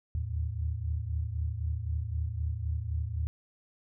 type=tone cluster; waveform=sine; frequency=74.9 / 78.8 / 110.2 Hz; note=D2 / D#2 / A2; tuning=+35 / +23 / +3 cents; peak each=-37 / -32 / -35 dBFS; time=0.15-3.27 s; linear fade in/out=0 ms; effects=none